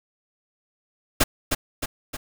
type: noise with echo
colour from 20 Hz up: pink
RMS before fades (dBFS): -17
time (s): 1.2-1.24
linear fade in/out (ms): 10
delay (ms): 310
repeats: 3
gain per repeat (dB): -5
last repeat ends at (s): 2.17
effects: none